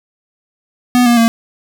square tone with pitch steps, 246.9 / 238.1 / 229.6 Hz, B3 / A#3 / A#3, 0 / +37 / -26 cents, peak -8 dBFS, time 0.95-1.28 s, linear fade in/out 0 ms, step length 110 ms, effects none

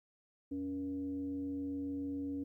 sine tone with frequency modulation, 280.4 Hz, C#4, 20 cents sharp, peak -36 dBFS, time 0.51-2.44 s, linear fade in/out 10 ms, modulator 196 Hz, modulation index 0.4, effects 13-bit

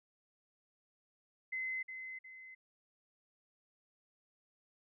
sine tone with echo, 2050 Hz, C7, 36 cents flat, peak -36 dBFS, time 1.52-1.83 s, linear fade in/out 10 ms, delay 360 ms, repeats 2, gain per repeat -7 dB, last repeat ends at 2.55 s, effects none

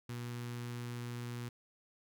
sawtooth tone with notch filter, 120.5 Hz, B2, 42 cents flat, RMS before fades -42 dBFS, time 0.09-1.49 s, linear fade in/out 5 ms, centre 640 Hz, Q 1.3, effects none

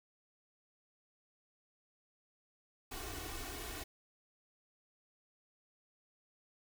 pink noise with comb filter, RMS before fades -44 dBFS, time 2.91-3.84 s, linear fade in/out 10 ms, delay 2.7 ms, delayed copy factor +0.9, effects none

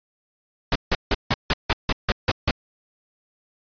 pink noise bursts, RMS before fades -19 dBFS, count 10, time 0.72-2.51 s, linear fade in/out 2 ms, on 35 ms, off 160 ms, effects resampled to 11025 Hz

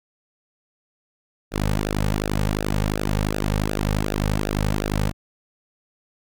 sawtooth tone with flanger, 51.5 Hz, G#1, 14 cents flat, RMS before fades -23 dBFS, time 1.51-5.13 s, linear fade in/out 50 ms, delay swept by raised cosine 0.92 to 3.02 ms, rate 2.7 Hz, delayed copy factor -0.85, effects none

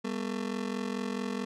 30% pulse ring-modulated tone, 223.3 Hz, A3, 26 cents sharp, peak -26 dBFS, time 0.04-1.45 s, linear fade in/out 10 ms, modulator 22.3 Hz, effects low-pass 7000 Hz 12 dB/octave

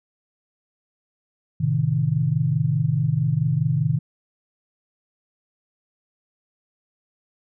sine chord, A diminished, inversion none, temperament equal, 110 / 130.81 / 155.56 Hz, A2 / C3 / Eb3, 0 / 0 / 0 cents, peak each -26 / -22 / -21 dBFS, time 1.6-3.99 s, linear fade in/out 10 ms, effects none

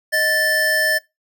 square tone pair together, 622.3 / 1760.1 Hz, D#5 / A6, 0 / 0 cents, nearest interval octave + tritone, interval 1800 cents, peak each -23 / -17 dBFS, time 0.12-0.99 s, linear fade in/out 20 ms, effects noise-tail reverb RT60 0.2 s tail -22 dB re dry

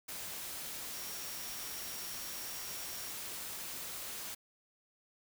sine tone in noise, 5600 Hz, F8, 4 cents sharp, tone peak -49 dBFS, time 0.93-3.11 s, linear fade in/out 10 ms, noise white, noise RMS -43 dBFS, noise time 0.08-4.35 s, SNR -9 dB, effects none

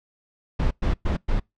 brown noise bursts, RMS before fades -21 dBFS, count 4, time 0.59-1.4 s, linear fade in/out 10 ms, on 120 ms, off 110 ms, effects noise-tail reverb RT60 0.2 s tail -26 dB re dry + low-pass 4000 Hz 12 dB/octave

